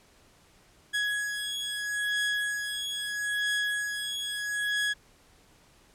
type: beating tone pair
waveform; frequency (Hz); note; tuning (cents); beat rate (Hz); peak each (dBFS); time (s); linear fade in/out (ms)
30% pulse; 1671 / 1671.77; G#6 / G#6; +10 / +11; 0.77; -29; 0.93-4.94; 20
effects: pink hiss -60 dBFS RMS until 5.94 s + low-pass 11000 Hz 12 dB/octave